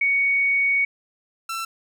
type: tone pair in turn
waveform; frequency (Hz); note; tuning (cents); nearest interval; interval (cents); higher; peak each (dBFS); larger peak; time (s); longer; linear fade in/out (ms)
sine / sawtooth; 2233 / 1340.9; C#7 / E6; +12 / +29; major sixth; 883; first; -17 / -23; first; 0.01-0.85 / 1.49-1.65; first; 5
effects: none